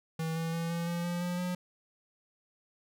square tone with pitch steps, 161.7 / 164.15 / 166.63 / 169.15 / 171.71 / 174.31 / 176.95 / 179.62 Hz, E3 / E3 / E3 / E3 / F3 / F3 / F3 / F3, -33 / -7 / +19 / +45 / -29 / -3 / +23 / +49 cents, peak -32 dBFS, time 0.19-1.55 s, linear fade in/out 5 ms, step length 170 ms, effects none

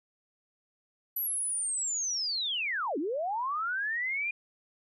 sine linear two-way sweep, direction down then up, 11980 to 261.6 to 2445 Hz, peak -29 dBFS, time 1.16-4.31 s, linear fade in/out 5 ms, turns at 2.98 s, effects none

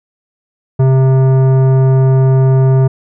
sine tone with tanh clipping, 132.1 Hz, C3, 17 cents sharp, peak -8 dBFS, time 0.79-2.88 s, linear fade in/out 10 ms, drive 14 dB, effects none

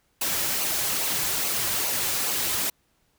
white noise with flanger, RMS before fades -26 dBFS, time 0.21-2.7 s, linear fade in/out 5 ms, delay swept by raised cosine 0.55 to 4.45 ms, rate 2.4 Hz, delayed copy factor -0.5, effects pink hiss -68 dBFS RMS until 3.18 s

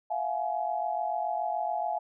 sine tone cluster, 672 / 719 / 844 Hz, E5 / F#5 / G#5, +33 / -50 / +28 cents, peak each -33 / -32 / -32 dBFS, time 0.1-1.99 s, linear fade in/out 10 ms, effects none

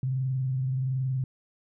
sine tone with frequency modulation, 130.81 Hz, C3, in tune, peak -25 dBFS, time 0.03-1.24 s, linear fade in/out 2 ms, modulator 21.3 Hz, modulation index 0.22, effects none

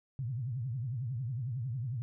sine tone with vibrato, 123.47 Hz, B2, in tune, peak -33 dBFS, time 0.19-2.02 s, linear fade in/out 0 ms, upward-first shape triangle, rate 11 Hz, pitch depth 250 cents each way, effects none

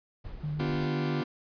brown noise with tremolo, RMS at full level -42 dBFS, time 0.24-0.86 s, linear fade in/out 10 ms, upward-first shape sine, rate 5.3 Hz, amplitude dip 25%
sine tone with vibrato, 149.9 Hz, D3, 36 cents sharp, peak -30 dBFS, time 0.43-1.22 s, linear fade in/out 10 ms, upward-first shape square, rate 9.2 Hz, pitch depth 11 cents each way
40% pulse chord, G dominant seventh, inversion first, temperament equal, 246.9 / 293.7 / 349.2 / 392 Hz, B3 / D4 / F4 / G4, 0 / 0 / 0 / 0 cents, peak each -33 / -37 / -34 / -38 dBFS, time 0.59-1.24 s, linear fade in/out 10 ms
effects resampled to 11025 Hz

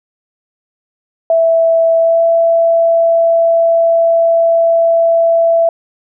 sine tone with pitch glide, 659.3 to 666.6 Hz, E5 to E5, 0 to +19 cents, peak -7 dBFS, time 1.3-5.69 s, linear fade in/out 2 ms, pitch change +19 cents, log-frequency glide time 1.98-2.23 s, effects none

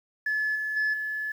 sine tone with level steps, 1721 Hz, A6, 39 cents flat, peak -23 / -27 / -21 / -28 dBFS, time 0.26-1.32 s, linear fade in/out 5 ms, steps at 0.55 / 0.76 / 0.93 s, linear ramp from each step 10 ms, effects tanh soft clip ceiling -21 dBFS + 9-bit

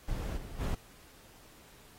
brown noise with level steps, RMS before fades -35 / -43 / -32 dBFS, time 0.08-0.75 s, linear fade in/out 5 ms, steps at 0.36 / 0.59 s, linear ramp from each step 20 ms, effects pink hiss -58 dBFS RMS until 1.98 s + AAC 48 kbps

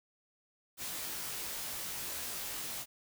white noise with comb filter, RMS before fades -40 dBFS, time 0.77-2.86 s, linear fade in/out 50 ms, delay 19 ms, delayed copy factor -1, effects none

